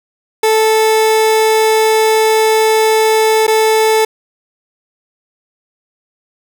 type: tone with dropouts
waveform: 30% pulse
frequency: 438.7 Hz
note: A4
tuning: 5 cents flat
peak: -6 dBFS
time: 0.43-4.05 s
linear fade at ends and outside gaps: 5 ms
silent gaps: 3.468-3.478 s
effects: none